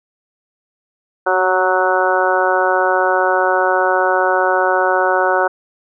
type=harmonic tone with a mistuned harmonic; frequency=185 Hz; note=F#3; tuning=in tune; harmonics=2 / 3 / 4 / 5 / 6 / 7 / 8; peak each=-20 / -18 / -19 / -20 / -24 / -22 / -19 dBFS; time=1.26-5.48 s; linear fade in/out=10 ms; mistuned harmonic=2; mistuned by=+19 cents; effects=none